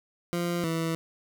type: tone pair in turn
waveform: 20% pulse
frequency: 173.1 / 163.86 Hz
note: F3 / E3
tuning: -15 / -10 cents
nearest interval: minor second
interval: 95 cents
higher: first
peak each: -22 dBFS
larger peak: neither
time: 0.33-0.64 / 0.64-0.95 s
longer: neither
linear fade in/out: 0 ms
effects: none